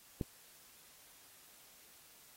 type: click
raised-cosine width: 3 ms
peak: -22 dBFS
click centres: 0.212 s
effects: white hiss -61 dBFS RMS until 2.36 s + AAC 48 kbps